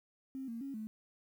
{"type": "tone with pitch steps", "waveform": "sine", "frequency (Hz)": [265.9, 230.5, 274.6, 217.2], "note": ["C4", "A#3", "C#4", "A3"], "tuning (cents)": [28, -19, -16, -22], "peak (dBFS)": -39, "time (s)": [0.35, 0.87], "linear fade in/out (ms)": 0, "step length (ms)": 130, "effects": ["11-bit"]}